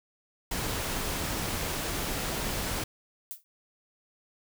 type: noise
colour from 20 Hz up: pink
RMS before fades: -32 dBFS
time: 0.51-2.84 s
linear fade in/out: 5 ms
type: noise with exponential decay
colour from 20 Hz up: violet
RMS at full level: -34 dBFS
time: 3.31-3.44 s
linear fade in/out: 0 ms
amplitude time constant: 27 ms
effects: none